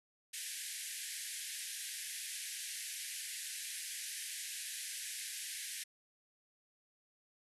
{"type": "band-pass noise", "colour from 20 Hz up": "white", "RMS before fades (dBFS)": -44, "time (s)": [0.33, 5.84], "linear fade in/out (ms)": 10, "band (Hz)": [1600, 12000], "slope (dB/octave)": 96, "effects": []}